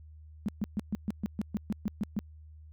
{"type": "tone bursts", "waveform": "sine", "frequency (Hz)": 207.7, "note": "G#3", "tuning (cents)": 0, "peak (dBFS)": -27, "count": 12, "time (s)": [0.46, 2.19], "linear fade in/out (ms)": 0, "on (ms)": 25, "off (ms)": 130, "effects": ["added 77 Hz sine -48 dBFS peak until 2.72 s"]}